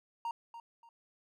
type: tone with echo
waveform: triangle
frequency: 930 Hz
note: A#5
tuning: 4 cents flat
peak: -32 dBFS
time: 0.25-0.31 s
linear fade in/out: 2 ms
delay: 290 ms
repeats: 2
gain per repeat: -11 dB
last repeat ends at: 0.89 s
effects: none